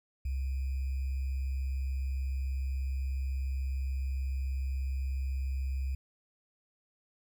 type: tone with sample-and-hold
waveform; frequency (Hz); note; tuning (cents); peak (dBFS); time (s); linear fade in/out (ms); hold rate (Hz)
sine; 66.5; C2; +29; -30; 0.25-5.95; 5; 2450
effects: none